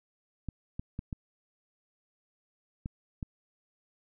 clicks, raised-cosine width 5 ms, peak -23 dBFS, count 6, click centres 0.487 / 0.795 / 0.991 / 1.128 / 2.859 / 3.228 s, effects none

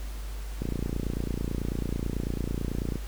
click train, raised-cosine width 3 ms, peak -17 dBFS, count 69, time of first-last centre 0.62-2.957 s, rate 29.1 Hz, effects added 50 Hz sine -33 dBFS peak until 3.07 s + pink hiss -47 dBFS RMS until 3.07 s

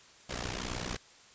pink noise with amplitude modulation, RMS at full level -33 dBFS, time 0.29-0.97 s, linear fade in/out 10 ms, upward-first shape sine, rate 61.5 Hz, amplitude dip 85%, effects white hiss -57 dBFS RMS until 1.34 s + resampled to 16000 Hz

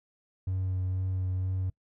triangle tone with vibrato, 93.3 Hz, F#2, 15 cents sharp, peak -25 dBFS, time 0.47-1.7 s, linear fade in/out 5 ms, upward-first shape sine, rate 2.1 Hz, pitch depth 13 cents each way, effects noise-tail reverb RT60 0.1 s tail -25 dB re dry + tanh soft clip ceiling -21 dBFS

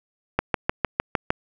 click train, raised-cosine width 0.5 ms, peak -4 dBFS, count 7, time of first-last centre 0.39-1.305 s, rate 6.56 Hz, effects none

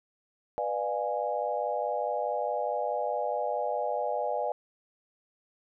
sine chord, B diminished seventh, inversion none, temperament equal with one note detuned, 493.9 / 598.6 / 698.5 / 830.6 Hz, B4 / D5 / F5 / Ab5, 0 / +33 / 0 / 0 cents, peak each -34 / -32 / -34 / -33 dBFS, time 0.58-4.52 s, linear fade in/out 0 ms, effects none

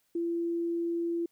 sine tone, 339 Hz, E4, 49 cents sharp, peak -28 dBFS, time 0.15-1.26 s, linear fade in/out 5 ms, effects white hiss -73 dBFS RMS until 1.31 s

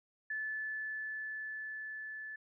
sine tone with level ramp, 1738 Hz, A6, 22 cents flat, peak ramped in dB -35 to -42 dBFS, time 0.3-2.36 s, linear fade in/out 5 ms, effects none

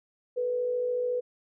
sine tone pair together, 440 / 493.9 Hz, A4 / B4, 0 / 0 cents, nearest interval major second, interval 200 cents, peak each -38 / -26 dBFS, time 0.36-1.21 s, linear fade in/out 20 ms, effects none

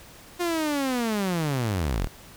sawtooth linear sweep, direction down, 356.4 to 32.7 Hz, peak -20 dBFS, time 0.39-2.08 s, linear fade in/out 20 ms, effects pink hiss -48 dBFS RMS until 2.36 s

